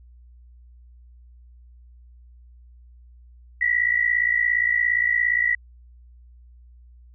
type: tone pair together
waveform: sine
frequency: 1918.2 / 1975.5 Hz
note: A#6 / B6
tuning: +49 / 0 cents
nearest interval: minor second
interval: 51 cents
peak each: -21 dBFS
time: 3.61-5.55 s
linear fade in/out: 5 ms
effects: added 60 Hz sine -46 dBFS peak until 7.14 s